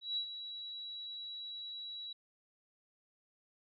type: tone with ADSR envelope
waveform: sine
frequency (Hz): 3903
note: B7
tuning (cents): -21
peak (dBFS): -32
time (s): 0.01-2.13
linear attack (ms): 160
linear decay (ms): 84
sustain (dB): -10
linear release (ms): 6
effects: none